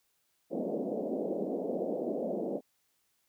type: band-pass noise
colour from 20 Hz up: white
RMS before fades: -34 dBFS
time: 0.5-2.61 s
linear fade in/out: 50 ms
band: 190 to 620 Hz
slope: 48 dB/octave
effects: white hiss -75 dBFS RMS until 3.28 s

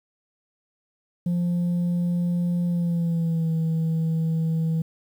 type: tone with pitch glide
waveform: sine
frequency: 174.61 to 161.98 Hz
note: F3 to E3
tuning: 0 to -30 cents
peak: -18 dBFS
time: 1.26-4.82 s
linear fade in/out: 5 ms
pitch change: -130 cents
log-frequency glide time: 2.66-3.51 s
effects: tanh soft clip ceiling -20 dBFS + 9-bit

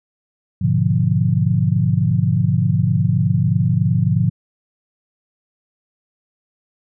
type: chord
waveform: sine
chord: G# diminished seventh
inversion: none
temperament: equal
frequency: 103.83 / 123.47 / 146.83 / 174.61 Hz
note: G#2 / B2 / D3 / F3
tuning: 0 / 0 / 0 / 0 cents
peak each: -19 dBFS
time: 0.61-4.3 s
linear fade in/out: 10 ms
effects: none

